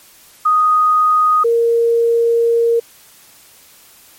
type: tone pair in turn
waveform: sine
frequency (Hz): 1244.5 / 465.3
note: D#6 / A#4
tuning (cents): 0 / -3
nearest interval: octave + perfect fourth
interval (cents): 1703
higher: first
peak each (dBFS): -9 / -10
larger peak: first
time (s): 0.45-1.44 / 1.44-2.8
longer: second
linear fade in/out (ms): 10
effects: white hiss -45 dBFS RMS until 4.18 s + MP3 64 kbps